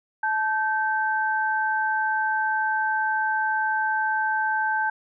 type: tone pair together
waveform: sine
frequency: 870 / 1555.5 Hz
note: A5 / G6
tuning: -20 / -14 cents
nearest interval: minor seventh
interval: 1006 cents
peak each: -24 dBFS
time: 0.23-4.9 s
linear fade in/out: 5 ms
effects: none